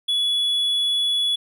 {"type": "tone", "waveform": "triangle", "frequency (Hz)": 3401, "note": "G#7", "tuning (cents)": 40, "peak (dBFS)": -17, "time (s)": [0.08, 1.36], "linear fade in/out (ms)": 10, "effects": []}